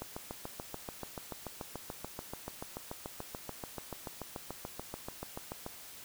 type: click train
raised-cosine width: 1 ms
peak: -25 dBFS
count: 40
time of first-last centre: 0.02-5.664 s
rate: 6.91 Hz
effects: white hiss -50 dBFS RMS until 6.04 s